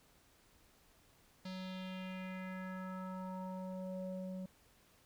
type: tone with low-pass filter sweep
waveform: square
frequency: 186.4 Hz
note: F#3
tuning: 13 cents sharp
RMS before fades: -44 dBFS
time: 1.45-4.46 s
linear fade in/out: 5 ms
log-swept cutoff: 4500 to 410 Hz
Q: 3
effects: pink hiss -68 dBFS RMS until 5.05 s